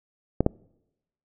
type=clicks; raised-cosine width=2 ms; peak=-6 dBFS; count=2; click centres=0.406 / 0.464 s; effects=noise-tail reverb RT60 0.9 s tail -26 dB re dry